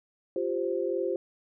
sine chord, F suspended second, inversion none, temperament equal, 349.2 / 392 / 523.3 Hz, F4 / G4 / C5, 0 / 0 / 0 cents, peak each -31 dBFS, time 0.36-1.16 s, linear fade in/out 2 ms, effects none

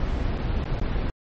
brown noise with dropouts, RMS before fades -25 dBFS, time 0-1.1 s, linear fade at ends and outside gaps 1 ms, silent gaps 0.379-0.384 / 0.642-0.654 / 0.799-0.814 s, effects low-pass 4000 Hz 12 dB/octave + MP3 32 kbps

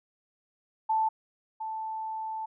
sine tone pair in turn, 880 / 880 Hz, A5 / A5, 0 / 0 cents, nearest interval unison, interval 0 cents, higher neither, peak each -23 / -32 dBFS, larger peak first, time 0.89-1.09 / 1.6-2.46 s, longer second, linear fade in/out 10 ms, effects none

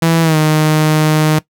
sawtooth tone with pitch glide, 164.81 to 154.66 Hz, E3 to D#3, 0 to -10 cents, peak -5 dBFS, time 0.02-1.39 s, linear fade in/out 5 ms, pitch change -110 cents, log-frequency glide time 0.22-0.37 s, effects noise-tail reverb RT60 0.1 s tail -19 dB re dry

